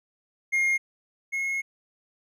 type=tone pair in turn; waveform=triangle; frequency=2133 / 2167 Hz; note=C7 / C#7; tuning=+33 / -40 cents; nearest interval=unison; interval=27 cents; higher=second; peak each=-19 / -24 dBFS; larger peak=first; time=0.52-0.78 / 1.32-1.62 s; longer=second; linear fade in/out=20 ms; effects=none